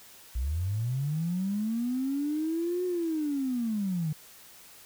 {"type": "linear two-way sweep", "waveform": "triangle", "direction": "up then down", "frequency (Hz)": [56, 365.6, 148.5], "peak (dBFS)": -23, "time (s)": [0.35, 4.13], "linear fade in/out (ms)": 10, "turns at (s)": 2.85, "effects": ["tanh soft clip ceiling -25 dBFS", "white hiss -52 dBFS RMS until 4.85 s"]}